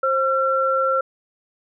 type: tone pair together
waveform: sine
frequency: 529.9 / 1357 Hz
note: C5 / E6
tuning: +22 / +50 cents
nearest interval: octave + major third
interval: 1628 cents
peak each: -20 / -19 dBFS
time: 0.03-1.01 s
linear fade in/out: 5 ms
effects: none